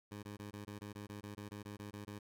15% pulse tone bursts, 103 Hz, G#2, 14 cents flat, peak -39 dBFS, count 15, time 0.11-2.19 s, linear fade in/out 10 ms, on 120 ms, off 20 ms, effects none

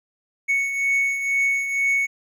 triangle beating tone pair, 2217 / 2219.1 Hz, C#7 / C#7, 0 / +1 cents, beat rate 2.1 Hz, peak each -18 / -26 dBFS, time 0.48-2.07 s, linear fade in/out 20 ms, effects none

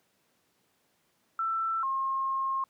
sine tone pair in turn, 1333 / 1072.2 Hz, E6 / C6, +19 / +42 cents, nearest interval major third, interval 377 cents, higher first, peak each -27 dBFS, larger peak neither, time 1.39-1.83 / 1.83-2.64 s, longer second, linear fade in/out 2 ms, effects pink hiss -71 dBFS RMS until 2.69 s + high-pass 150 Hz 12 dB/octave

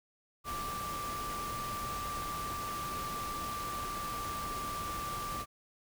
sine tone in noise, 1174.7 Hz, D6, in tune, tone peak -37 dBFS, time 0.44-5.46 s, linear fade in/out 50 ms, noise pink, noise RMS -42 dBFS, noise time 0.44-5.46 s, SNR +2 dB, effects none

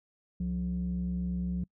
sine tone pair together, 67.2 / 179.1 Hz, C2 / F3, +47 / +44 cents, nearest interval octave + perfect fourth, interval 1697 cents, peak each -34 / -29 dBFS, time 0.4-1.64 s, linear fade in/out 5 ms, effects noise-tail reverb RT60 0.1 s tail -26 dB re dry + tanh soft clip ceiling -25 dBFS

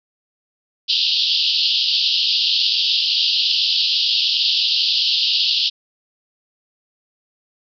white band-pass noise, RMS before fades -18 dBFS, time 0.88-5.7 s, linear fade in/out 20 ms, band 2800 to 5000 Hz, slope 96 dB/octave, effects none

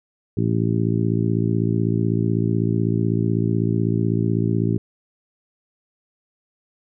harmonic tone, 56 Hz, A1, 31 cents sharp, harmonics 2 / 3 / 4 / 5 / 6 / 7, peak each -21 / -23 / -26 / -27 / -27 / -29 dBFS, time 0.37-4.78 s, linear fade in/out 5 ms, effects none

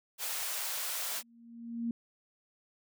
white high-pass noise, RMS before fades -36 dBFS, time 0.18-1.23 s, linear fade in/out 50 ms, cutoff 540 Hz, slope 24 dB/octave
sine tone with exponential growth, 233.2 Hz, A#3, 1 cent sharp, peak -29 dBFS, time 1.08-1.91 s, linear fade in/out 2 ms, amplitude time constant 180 ms
effects none

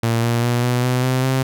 sawtooth tone with pitch steps, 115.6 / 118.1 / 120.65 / 123.25 / 125.92 / 128.64 / 131.42 Hz, A#2 / A#2 / B2 / B2 / B2 / C3 / C3, -14 / +23 / -40 / -3 / +34 / -29 / +8 cents, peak -12 dBFS, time 0.03-1.43 s, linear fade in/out 5 ms, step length 200 ms, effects none

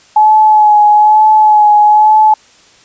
sine tone with vibrato, 850 Hz, G#5, 40 cents sharp, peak -3 dBFS, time 0.16-2.34 s, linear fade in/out 5 ms, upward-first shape sine, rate 1.1 Hz, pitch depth 26 cents each way, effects white hiss -44 dBFS RMS until 2.84 s + resampled to 16000 Hz

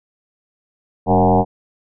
sine tone with frequency modulation, 468.4 Hz, A#4, 8 cents sharp, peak -10 dBFS, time 1.06-1.45 s, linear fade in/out 50 ms, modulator 89.2 Hz, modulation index 4.4, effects none

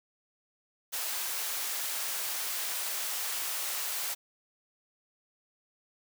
white high-pass noise, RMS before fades -34 dBFS, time 0.92-4.15 s, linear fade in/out 20 ms, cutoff 610 Hz, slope 12 dB/octave, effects none

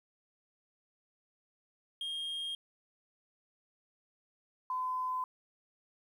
triangle / sine tone pair in turn, 3231 / 1017.7 Hz, G#7 / C6, -48 / -48 cents, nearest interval octave + minor sixth, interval 2000 cents, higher first, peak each -34 / -32 dBFS, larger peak second, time 2.01-2.55 / 4.7-5.24 s, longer neither, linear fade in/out 2 ms, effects 11-bit

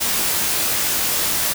white noise with comb filter, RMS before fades -20 dBFS, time 0-1.54 s, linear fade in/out 20 ms, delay 19 ms, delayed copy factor -0.55, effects none

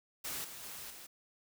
white noise with level steps, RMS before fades -40 / -48 / -46 / -51 dBFS, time 0.24-1.07 s, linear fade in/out 10 ms, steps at 0.44 / 0.63 / 0.9 s, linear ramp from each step 5 ms, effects none

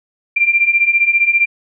sine beating tone pair, 2363 / 2378 Hz, D7 / D7, +10 / +21 cents, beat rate 15 Hz, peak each -15 / -12 dBFS, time 0.36-1.46 s, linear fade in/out 10 ms, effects none

